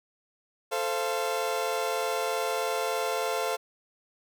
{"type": "chord", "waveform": "30% pulse", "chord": "F major", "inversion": "first", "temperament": "equal with one note detuned", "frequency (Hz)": [440, 523.3, 688], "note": ["A4", "C5", "F5"], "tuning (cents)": [0, 0, -26], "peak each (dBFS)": -29, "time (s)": [0.71, 3.57], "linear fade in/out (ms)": 20, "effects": []}